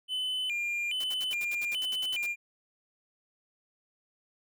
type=tone with vibrato; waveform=triangle; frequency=2694 Hz; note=E7; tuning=37 cents sharp; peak=-28 dBFS; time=0.08-2.36 s; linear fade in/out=50 ms; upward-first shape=square; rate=1.2 Hz; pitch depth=200 cents each way
type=noise bursts; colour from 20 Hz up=white; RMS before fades=-43 dBFS; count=13; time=1-2.265 s; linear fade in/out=5 ms; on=41 ms; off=61 ms
effects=none